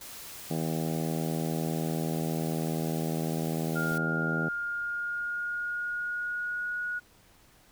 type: noise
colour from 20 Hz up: white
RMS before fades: -44 dBFS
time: 0.01-3.98 s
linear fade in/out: 2 ms
type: harmonic tone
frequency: 80.1 Hz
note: E2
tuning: 49 cents flat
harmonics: 2 / 3 / 4 / 5 / 6 / 7 / 8 / 9 / 10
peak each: -31 / -35 / -37 / -39 / -41 / -42 / -43 / -44 / -45 dBFS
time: 0.5-4.49 s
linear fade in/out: 10 ms
type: tone with pitch glide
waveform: sine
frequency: 1411 to 1454 Hz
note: F6 to F#6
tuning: +17 to -31 cents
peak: -30 dBFS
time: 3.75-7 s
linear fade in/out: 20 ms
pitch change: +52 cents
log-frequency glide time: 4.56-6.77 s
type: click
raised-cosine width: 3 ms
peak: -35 dBFS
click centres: 3.917 s
effects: pink hiss -60 dBFS RMS until 7.71 s